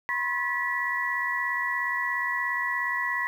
sine tone cluster, 988 / 1065 / 1729 / 1948 Hz, B5 / C6 / A6 / B6, 0 / +30 / -31 / -24 cents, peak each -34 / -33 / -35 / -27 dBFS, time 0.09-3.27 s, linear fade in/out 0 ms, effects 9-bit

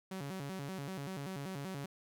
sawtooth tone with vibrato, 163.1 Hz, E3, 18 cents flat, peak -36 dBFS, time 0.11-1.86 s, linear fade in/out 5 ms, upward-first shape square, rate 5.2 Hz, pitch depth 260 cents each way, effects none

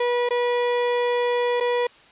35% pulse tone with dropouts, 485.5 Hz, B4, 30 cents flat, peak -18 dBFS, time 0-1.87 s, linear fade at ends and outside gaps 5 ms, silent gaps 0.29-0.306 / 1.602-1.607 s, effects white hiss -51 dBFS RMS until 2.11 s + resampled to 8000 Hz

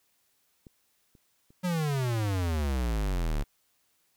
clicks, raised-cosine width 3 ms, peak -35 / -44 / -44 dBFS, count 3, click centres 0.668 / 1.152 / 1.505 s
square exponential sweep, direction down, 185.2 to 34.65 Hz, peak -27 dBFS, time 1.63-3.44 s, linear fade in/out 20 ms
effects white hiss -71 dBFS RMS until 4.16 s

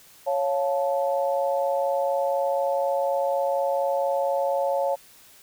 sine chord, Db augmented, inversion none, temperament equal with one note detuned, 554.4 / 698.5 / 873.9 Hz, Db5 / F5 / A5, 0 / 0 / -12 cents, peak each -23 / -28 / -29 dBFS, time 0.26-4.96 s, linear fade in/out 20 ms, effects white hiss -52 dBFS RMS until 5.42 s

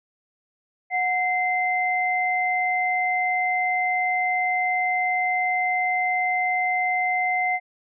sine tone pair together, 733.6 / 2075 Hz, F#5 / C7, -15 / -15 cents, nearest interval octave + tritone, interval 1800 cents, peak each -23 dBFS, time 0.9-7.6 s, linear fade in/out 50 ms, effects none

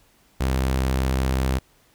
sawtooth tone, 65.41 Hz, C2, in tune, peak -16 dBFS, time 0.4-1.59 s, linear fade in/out 10 ms, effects pink hiss -59 dBFS RMS until 1.94 s

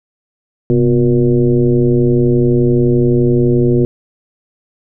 sine tone with frequency modulation, 245.8 Hz, B3, 8 cents flat, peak -8 dBFS, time 0.7-3.85 s, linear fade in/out 0 ms, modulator 115 Hz, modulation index 1.6, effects none

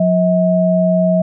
sine tone pair together, 179.59 / 640 Hz, F3 / D#5, +49 / +49 cents, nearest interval octave + minor seventh, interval 2200 cents, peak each -13 dBFS, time 0-1.22 s, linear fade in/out 5 ms, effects none

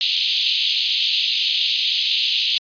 white band-pass noise, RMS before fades -20 dBFS, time 0.01-2.58 s, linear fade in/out 0 ms, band 2800 to 4300 Hz, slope 48 dB/octave, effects resampled to 11025 Hz

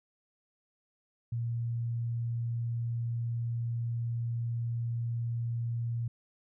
sine tone, 117.3 Hz, A#2, 11 cents sharp, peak -30 dBFS, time 1.32-6.08 s, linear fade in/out 5 ms, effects none

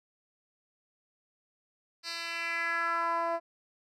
10% pulse tone with band-pass filter sweep, 336 Hz, E4, 33 cents sharp, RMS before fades -32 dBFS, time 2.03-3.4 s, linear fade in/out 50 ms, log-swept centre 4400 to 700 Hz, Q 2.8, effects none

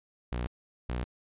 sawtooth tone pair in turn, 60.6 / 60.95 Hz, B1 / B1, -32 / -22 cents, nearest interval unison, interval 10 cents, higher second, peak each -27 dBFS, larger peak neither, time 0.32-0.47 / 0.89-1.04 s, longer neither, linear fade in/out 0 ms, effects resampled to 8000 Hz

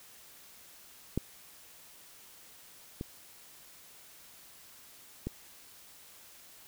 clicks, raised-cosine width 3 ms, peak -16 / -23 / -21 dBFS, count 3, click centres 1.176 / 3.011 / 5.27 s, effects white hiss -55 dBFS RMS until 6.67 s

